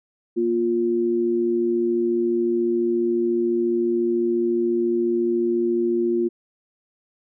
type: tone pair together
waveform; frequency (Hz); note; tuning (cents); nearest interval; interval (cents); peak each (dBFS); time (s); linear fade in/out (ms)
sine; 236.1 / 350.3; A#3 / F4; +22 / +5; perfect fifth; 683; -25 / -19; 0.36-6.29; 20
effects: none